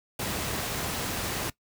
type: noise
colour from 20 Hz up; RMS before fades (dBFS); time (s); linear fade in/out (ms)
pink; -31; 0.19-1.5; 5
effects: noise-tail reverb RT60 0.1 s tail -19 dB re dry + high-pass 60 Hz 12 dB/octave